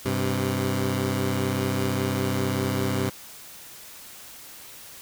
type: tone pair together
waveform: 15% pulse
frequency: 98.1 / 129.11 Hz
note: G2 / C3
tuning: +2 / -23 cents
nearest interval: perfect fourth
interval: 475 cents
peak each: -20 dBFS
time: 0.05-3.1 s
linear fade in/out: 10 ms
effects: white hiss -44 dBFS RMS until 5.01 s